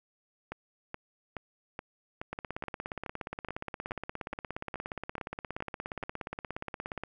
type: two click trains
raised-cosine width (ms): 0.5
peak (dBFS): -21 / -22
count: 81 / 14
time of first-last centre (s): 2.33-7.036 / 0.52-6.028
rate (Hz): 17 / 2.36
effects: none